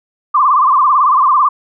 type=tone with vibrato; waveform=sine; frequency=1108.7 Hz; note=C#6; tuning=in tune; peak=-7 dBFS; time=0.34-1.49 s; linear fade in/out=10 ms; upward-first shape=sine; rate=18 Hz; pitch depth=150 cents each way; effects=none